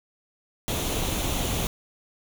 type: noise with comb filter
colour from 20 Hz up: pink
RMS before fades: -27 dBFS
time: 0.68-1.67 s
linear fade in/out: 0 ms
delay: 0.3 ms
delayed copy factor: +0.5
effects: none